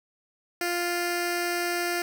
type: tone with notch filter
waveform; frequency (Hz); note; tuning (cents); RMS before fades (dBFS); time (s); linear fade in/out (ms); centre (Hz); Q
10% pulse; 349.2; F4; 0; -28; 0.61-2.02; 2; 1000; 1.9
effects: none